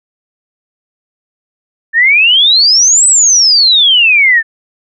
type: exponential two-way sweep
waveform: sine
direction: up then down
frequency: 1758 to 8140 to 1758 Hz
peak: -4 dBFS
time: 1.93-4.43 s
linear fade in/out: 50 ms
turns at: 3.07 s
effects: none